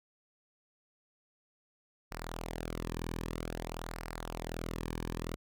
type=tone with flanger; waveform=sawtooth; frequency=41.32 Hz; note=E1; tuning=5 cents sharp; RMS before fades=-40 dBFS; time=2.11-5.36 s; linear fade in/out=10 ms; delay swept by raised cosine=0.29 to 1.49 ms; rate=0.52 Hz; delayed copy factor=-0.65; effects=none